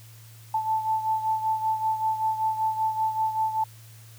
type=beating tone pair; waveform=sine; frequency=877 / 882.2 Hz; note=A5 / A5; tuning=-6 / +4 cents; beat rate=5.2 Hz; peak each=-24 / -30 dBFS; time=0.54-3.64 s; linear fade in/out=5 ms; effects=added 112 Hz sine -46 dBFS peak until 4.18 s + white hiss -53 dBFS RMS until 4.18 s